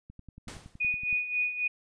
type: click train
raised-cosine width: 5 ms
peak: -34 dBFS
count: 12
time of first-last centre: 0.1-1.128 s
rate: 10.7 Hz
type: noise with exponential decay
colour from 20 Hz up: pink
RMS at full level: -40 dBFS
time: 0.48-0.89 s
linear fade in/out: 0 ms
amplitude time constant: 88 ms
type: tone with tremolo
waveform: sine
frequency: 2472 Hz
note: D#7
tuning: 12 cents flat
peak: -24 dBFS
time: 0.8-1.68 s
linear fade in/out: 10 ms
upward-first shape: sine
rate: 3.7 Hz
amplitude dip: 70%
effects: resampled to 22050 Hz